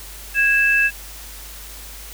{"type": "tone pair together", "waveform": "sine", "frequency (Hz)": [1648, 2634], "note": ["G#6", "E7"], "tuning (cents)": [-14, -2], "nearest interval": "minor sixth", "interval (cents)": 812, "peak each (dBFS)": -16, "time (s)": [0.34, 0.91], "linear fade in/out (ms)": 50, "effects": ["added 50 Hz sine -38 dBFS peak until 2.13 s", "white hiss -38 dBFS RMS until 2.13 s"]}